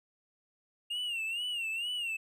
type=tone with vibrato; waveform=triangle; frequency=2794 Hz; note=F7; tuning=in tune; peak=-31 dBFS; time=0.9-2.17 s; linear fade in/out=10 ms; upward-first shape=sine; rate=2.2 Hz; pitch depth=110 cents each way; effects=none